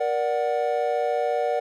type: chord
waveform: triangle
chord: Bb augmented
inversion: none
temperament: equal with one note detuned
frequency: 472.9 / 587.3 / 740 Hz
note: Bb4 / D5 / F#5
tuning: +25 / 0 / 0 cents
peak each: -24 dBFS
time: 0-1.6 s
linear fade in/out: 10 ms
effects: none